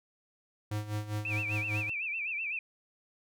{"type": "tone with tremolo", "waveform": "square", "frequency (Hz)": 105.5, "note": "G#2", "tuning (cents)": 28, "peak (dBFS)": -31, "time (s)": [0.71, 1.9], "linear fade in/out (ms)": 5, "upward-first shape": "sine", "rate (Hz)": 5, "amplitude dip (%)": 75}
{"type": "tone with vibrato", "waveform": "sine", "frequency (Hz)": 2500, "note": "D#7", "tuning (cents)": 8, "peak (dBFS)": -32, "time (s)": [1.25, 2.59], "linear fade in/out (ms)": 2, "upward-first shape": "sine", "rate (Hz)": 7.9, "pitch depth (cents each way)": 140}
{"effects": []}